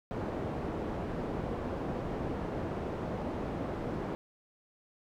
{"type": "low-pass noise", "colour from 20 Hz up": "white", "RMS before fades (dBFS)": -36, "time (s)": [0.11, 4.15], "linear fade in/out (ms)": 0, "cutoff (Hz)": 510, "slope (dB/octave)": 12, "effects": []}